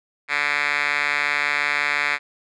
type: tone with band-pass filter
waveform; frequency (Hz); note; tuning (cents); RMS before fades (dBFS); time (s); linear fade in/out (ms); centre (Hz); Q
5% pulse; 145.6; D3; -15; -22; 0.28-2.19; 50; 2300; 4
effects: resampled to 24000 Hz